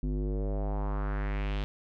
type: tone with low-pass filter sweep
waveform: square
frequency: 50.4 Hz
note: G1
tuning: 49 cents sharp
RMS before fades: -31 dBFS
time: 0.03-1.64 s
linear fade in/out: 0 ms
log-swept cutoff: 260 to 3500 Hz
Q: 2.5
effects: none